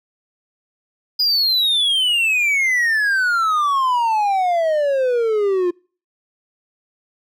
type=exponential sweep; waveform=triangle; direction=down; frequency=4978 to 347.4 Hz; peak=-13 dBFS; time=1.19-5.71 s; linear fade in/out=10 ms; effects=noise-tail reverb RT60 0.4 s tail -26 dB re dry